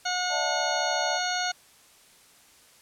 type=harmonic tone; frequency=725 Hz; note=F#5; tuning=35 cents flat; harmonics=1 / 2 / 3 / 4 / 5 / 6 / 8 / 9; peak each=-30 / -31 / -38 / -37 / -38 / -33 / -41 / -36 dBFS; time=0.05-1.52 s; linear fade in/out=10 ms
type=chord; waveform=sine; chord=D suspended second; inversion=none; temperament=equal with one note detuned; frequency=587.3 / 651.3 / 880 Hz; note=D5 / E5 / A5; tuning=0 / -21 / 0 cents; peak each=-33 dBFS; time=0.29-1.2 s; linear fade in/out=50 ms
effects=white hiss -56 dBFS RMS until 2.81 s + low-pass 11000 Hz 12 dB/octave